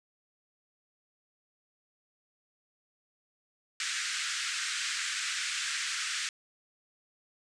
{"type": "band-pass noise", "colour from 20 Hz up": "pink", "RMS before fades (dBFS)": -34, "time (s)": [3.8, 6.29], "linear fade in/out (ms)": 2, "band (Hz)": [1400, 8500], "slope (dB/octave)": 48, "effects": []}